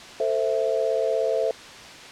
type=chord; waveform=sine; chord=A minor; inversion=none; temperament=equal with one note detuned; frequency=446.7 / 523.3 / 659.3 Hz; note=A4 / C5 / E5; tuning=+26 / 0 / 0 cents; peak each=-25 dBFS; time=0.2-1.51 s; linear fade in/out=2 ms; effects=white hiss -41 dBFS RMS until 2.11 s + low-pass 5000 Hz 12 dB/octave